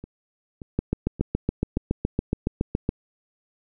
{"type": "two click trains", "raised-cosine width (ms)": 3, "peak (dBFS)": [-9, -24], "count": [16, 4], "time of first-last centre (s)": [[0.79, 2.891], [0.04, 1.774]], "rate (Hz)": [7.14, 1.73], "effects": []}